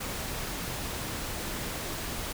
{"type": "noise", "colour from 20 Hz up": "pink", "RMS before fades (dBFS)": -35, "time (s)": [0, 2.33], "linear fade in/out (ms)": 10, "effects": []}